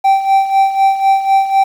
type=tone with tremolo; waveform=triangle; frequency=779 Hz; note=G5; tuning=11 cents flat; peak=-4 dBFS; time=0.04-1.64 s; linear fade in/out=10 ms; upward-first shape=sine; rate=4 Hz; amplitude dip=70%; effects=7-bit